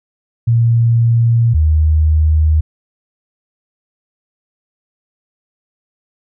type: tone pair in turn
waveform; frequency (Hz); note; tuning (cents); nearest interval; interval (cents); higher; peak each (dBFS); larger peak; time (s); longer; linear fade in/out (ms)
sine; 116.54 / 77.78; A#2 / D#2; 0 / 0; perfect fifth; 700; first; -8; neither; 0.47-1.54 / 1.54-2.61; neither; 10
effects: none